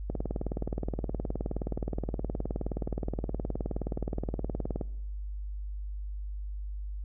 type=click train; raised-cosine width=2 ms; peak=-19 dBFS; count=91; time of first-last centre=0.1-4.812 s; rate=19.1 Hz; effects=noise-tail reverb RT60 0.9 s tail -21 dB re dry + added 50 Hz sine -34 dBFS peak until 7.04 s